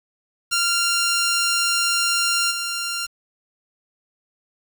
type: tone with level steps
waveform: 10% pulse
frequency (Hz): 1388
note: F6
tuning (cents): -11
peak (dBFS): -10 / -16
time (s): 0.51-3.07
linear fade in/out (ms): 20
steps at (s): 2.5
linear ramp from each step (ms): 20
effects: 7-bit